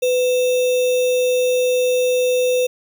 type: tone with sample-and-hold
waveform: sine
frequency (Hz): 501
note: B4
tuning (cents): +25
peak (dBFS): -14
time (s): 0.02-2.67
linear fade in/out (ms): 10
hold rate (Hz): 3150
effects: none